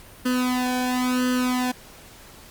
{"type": "tone with flanger", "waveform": "sawtooth", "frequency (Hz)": 251.4, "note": "B3", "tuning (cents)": 31, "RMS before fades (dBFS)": -23, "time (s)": [0.25, 1.72], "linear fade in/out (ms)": 10, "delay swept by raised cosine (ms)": [0.65, 1.25], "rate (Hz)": 0.97, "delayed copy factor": 0.9, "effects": ["pink hiss -46 dBFS RMS until 2.5 s", "Opus 48 kbps"]}